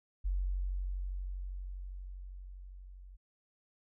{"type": "tone with level ramp", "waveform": "sine", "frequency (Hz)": 46.25, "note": "F#1", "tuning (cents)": 0, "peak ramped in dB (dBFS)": [-29, -49], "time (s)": [0.24, 3.17], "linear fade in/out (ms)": 20, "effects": []}